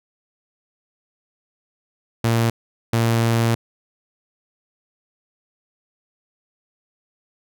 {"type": "tone pair in turn", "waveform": "sawtooth", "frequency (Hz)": [115.3, 115.3], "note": ["A#2", "A#2"], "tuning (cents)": [-19, -19], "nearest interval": "unison", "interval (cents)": 0, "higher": "neither", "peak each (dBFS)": -12, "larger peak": "neither", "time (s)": [[2.24, 2.5], [2.93, 3.55]], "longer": "second", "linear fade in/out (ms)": 5, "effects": []}